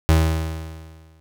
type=tone with exponential decay; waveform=35% pulse; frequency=80 Hz; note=D#2; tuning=49 cents sharp; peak=-9 dBFS; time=0.09-1.2 s; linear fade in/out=0 ms; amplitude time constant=240 ms; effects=none